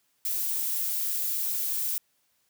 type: noise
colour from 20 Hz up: violet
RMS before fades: -29 dBFS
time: 0.25-1.98 s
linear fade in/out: 2 ms
effects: white hiss -71 dBFS RMS until 2.49 s + high-pass 60 Hz 12 dB/octave